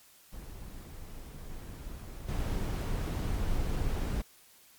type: noise with level steps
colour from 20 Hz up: brown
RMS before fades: -44 / -42 / -31 dBFS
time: 0.32-4.22 s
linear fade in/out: 10 ms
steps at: 1.49 / 2.28 s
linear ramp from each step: 10 ms
effects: white hiss -59 dBFS RMS until 4.78 s + MP3 96 kbps